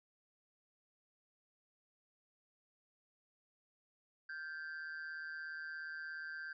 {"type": "tone with amplitude modulation", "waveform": "triangle", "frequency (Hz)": 1568, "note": "G6", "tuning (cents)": 0, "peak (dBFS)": -38, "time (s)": [4.29, 6.53], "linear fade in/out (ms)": 5, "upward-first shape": "sine", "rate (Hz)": 157, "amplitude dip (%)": 70, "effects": ["resampled to 16000 Hz"]}